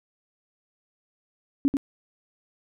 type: tone with echo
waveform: sine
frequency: 277.2 Hz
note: C#4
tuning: in tune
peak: -17 dBFS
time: 1.65-1.68 s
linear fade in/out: 0 ms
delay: 89 ms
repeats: 1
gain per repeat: -3 dB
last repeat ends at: 1.769 s
effects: none